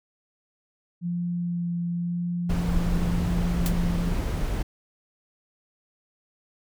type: tone with vibrato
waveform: sine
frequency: 173.4 Hz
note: F3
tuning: 12 cents flat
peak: -25 dBFS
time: 1.01-4.16 s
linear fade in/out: 50 ms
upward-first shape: sine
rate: 0.95 Hz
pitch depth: 10 cents each way
type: noise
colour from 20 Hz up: brown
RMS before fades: -26 dBFS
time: 2.49-4.63 s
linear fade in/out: 10 ms
type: noise with exponential decay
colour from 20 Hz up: white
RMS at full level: -27 dBFS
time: 3.66-3.75 s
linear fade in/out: 1 ms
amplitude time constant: 18 ms
effects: none